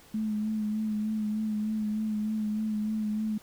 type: tone with vibrato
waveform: sine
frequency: 214.6 Hz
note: A3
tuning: 43 cents flat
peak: -27 dBFS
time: 0.14-3.38 s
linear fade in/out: 5 ms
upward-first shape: sine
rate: 3.3 Hz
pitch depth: 28 cents each way
effects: pink hiss -55 dBFS RMS until 3.42 s